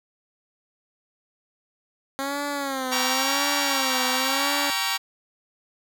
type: tone with vibrato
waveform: 10% pulse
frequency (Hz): 270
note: C#4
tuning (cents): -45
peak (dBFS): -18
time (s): 2.19-4.7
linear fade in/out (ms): 0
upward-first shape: sine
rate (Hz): 0.94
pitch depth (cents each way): 110
type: chord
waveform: 10% pulse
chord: G diminished seventh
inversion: none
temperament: just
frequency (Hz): 784 / 940.8 / 1128.9 / 1354.7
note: G5 / Bb5 / Db6 / Fb6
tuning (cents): 0 / +16 / +31 / +47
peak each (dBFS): -21 / -19 / -20 / -24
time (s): 2.91-4.98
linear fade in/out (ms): 20
effects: none